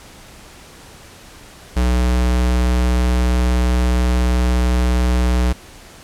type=tone; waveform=square; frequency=61.5 Hz; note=B1; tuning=7 cents flat; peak=-14 dBFS; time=1.76-5.53 s; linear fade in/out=10 ms; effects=pink hiss -41 dBFS RMS until 6.03 s + low-pass 11000 Hz 12 dB/octave